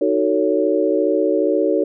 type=chord; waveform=sine; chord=D# half-diminished seventh; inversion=none; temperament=just; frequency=311.1 / 373.4 / 448 / 560 Hz; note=D#4 / F#4 / A4 / C#5; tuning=0 / +16 / +31 / +18 cents; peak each=-20 dBFS; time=0.01-1.84 s; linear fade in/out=5 ms; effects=none